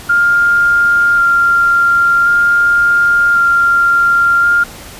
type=tone with vibrato; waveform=sine; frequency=1396.9 Hz; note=F6; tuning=in tune; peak=-7 dBFS; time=0.09-4.64 s; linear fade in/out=10 ms; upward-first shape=square; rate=0.46 Hz; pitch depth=9 cents each way; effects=pink hiss -32 dBFS RMS until 4.99 s + resampled to 32000 Hz